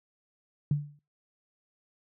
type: tone with exponential decay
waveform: sine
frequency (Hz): 146.1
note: D3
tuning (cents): -9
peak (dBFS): -20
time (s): 0.71-0.99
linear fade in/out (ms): 2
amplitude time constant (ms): 60
effects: noise-tail reverb RT60 0.3 s tail -24 dB re dry + high-pass 60 Hz 12 dB/octave